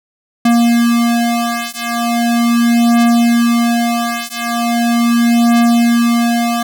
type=beating tone pair; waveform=square; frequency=235 / 235.39 Hz; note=A#3 / A#3; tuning=+14 / +17 cents; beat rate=0.39 Hz; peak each=-14 dBFS; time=0.45-6.63 s; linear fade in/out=5 ms; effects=none